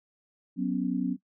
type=chord; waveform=sine; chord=F# suspended fourth; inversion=none; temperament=equal; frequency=185 / 246.9 / 277.2 Hz; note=F#3 / B3 / C#4; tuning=0 / 0 / 0 cents; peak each=-30 dBFS; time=0.56-1.17 s; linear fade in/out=50 ms; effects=noise-tail reverb RT60 0.1 s tail -17 dB re dry